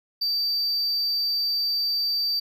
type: tone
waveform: triangle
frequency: 4645 Hz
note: D8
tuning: 20 cents flat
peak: -21 dBFS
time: 0.21-2.4 s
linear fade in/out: 10 ms
effects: none